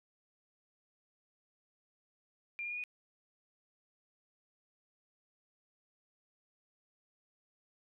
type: tone with pitch steps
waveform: sine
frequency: 2389 / 2415 / 2442 / 2469 Hz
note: D7 / D7 / D#7 / D#7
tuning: +29 / +48 / -33 / -14 cents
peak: -37 dBFS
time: 2.59-2.838 s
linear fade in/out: 0 ms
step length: 62 ms
effects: none